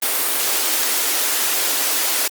white high-pass noise, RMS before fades -19 dBFS, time 0.02-2.28 s, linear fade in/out 5 ms, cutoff 270 Hz, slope 48 dB/octave, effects Opus 32 kbps

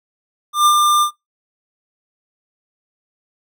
square tone with ADSR envelope, 1196 Hz, D6, 31 cents sharp, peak -9 dBFS, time 0.53-1.11 s, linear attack 130 ms, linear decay 69 ms, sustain -3 dB, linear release 91 ms, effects noise-tail reverb RT60 0.2 s tail -25 dB re dry

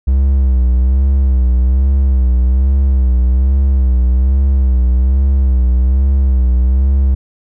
triangle tone with vibrato, 64.8 Hz, C2, 16 cents flat, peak -6 dBFS, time 0.07-7.15 s, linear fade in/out 10 ms, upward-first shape sine, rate 1.2 Hz, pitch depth 80 cents each way, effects none

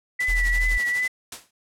sine tone with vibrato, 1975.5 Hz, B6, in tune, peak -21 dBFS, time 0.19-1.08 s, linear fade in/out 10 ms, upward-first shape triangle, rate 2.6 Hz, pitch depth 37 cents each way
white noise with tremolo, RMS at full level -33 dBFS, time 0.2-1.08 s, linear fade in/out 5 ms, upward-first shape triangle, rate 12 Hz, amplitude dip 80%
sine tone, 41.03 Hz, E1, 7 cents flat, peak -21 dBFS, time 0.28-0.78 s, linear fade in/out 10 ms
white noise with exponential decay, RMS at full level -30 dBFS, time 1.32-1.51 s, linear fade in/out 5 ms, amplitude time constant 41 ms
effects low-pass 10000 Hz 12 dB/octave

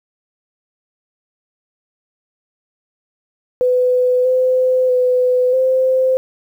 sine tone with pitch steps, 501 / 511 / 502 / 519 Hz, B4 / C5 / B4 / C5, +25 / -41 / +28 / -14 cents, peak -11 dBFS, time 3.61-6.17 s, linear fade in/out 0 ms, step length 640 ms, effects 8-bit

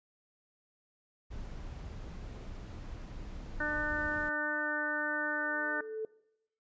brown noise, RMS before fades -43 dBFS, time 1.3-4.3 s, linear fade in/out 20 ms
harmonic tone, 299.7 Hz, D4, 35 cents sharp, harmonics 1 / 2 / 3 / 4 / 5 / 6, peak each -40 / -40 / -43 / -44 / -33 / -37 dBFS, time 3.6-5.81 s, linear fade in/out 5 ms
sine tone with exponential growth, 438.2 Hz, A4, 7 cents flat, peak -32 dBFS, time 5.13-6.05 s, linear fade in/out 2 ms, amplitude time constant 200 ms
effects noise-tail reverb RT60 0.8 s tail -21 dB re dry + resampled to 16000 Hz

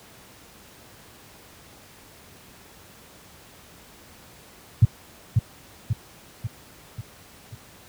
sine tone with echo, 111.8 Hz, A2, 28 cents sharp, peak -8 dBFS, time 4.82-4.85 s, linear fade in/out 5 ms, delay 540 ms, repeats 5, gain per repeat -5 dB, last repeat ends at 7.55 s, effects pink hiss -49 dBFS RMS until 7.88 s + high-pass 60 Hz 12 dB/octave

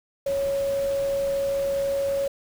sine tone in noise, 554.4 Hz, C#5, in tune, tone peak -22 dBFS, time 0.26-2.28 s, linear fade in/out 5 ms, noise pink, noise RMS -40 dBFS, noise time 0.26-2.28 s, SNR +15 dB, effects none

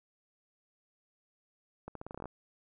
accelerating click train, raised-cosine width 1 ms, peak -28 dBFS, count 11, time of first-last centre 1.88-2.256 s, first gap 73 ms, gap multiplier 0.84, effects none

